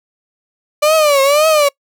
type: tone with vibrato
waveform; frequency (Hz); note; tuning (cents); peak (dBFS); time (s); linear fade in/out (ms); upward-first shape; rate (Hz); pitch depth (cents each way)
35% pulse; 587.3; D5; 0; -7; 0.82-1.69; 10; triangle; 1.9; 160
effects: noise-tail reverb RT60 0.1 s tail -24 dB re dry